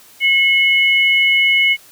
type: tone pair together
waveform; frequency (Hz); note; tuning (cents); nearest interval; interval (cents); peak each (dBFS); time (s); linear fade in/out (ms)
sine; 2177 / 2959; C#7 / F#7; -32 / -1; perfect fourth; 531; -11 / -17; 0.2-1.77; 50
effects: white hiss -45 dBFS RMS until 1.91 s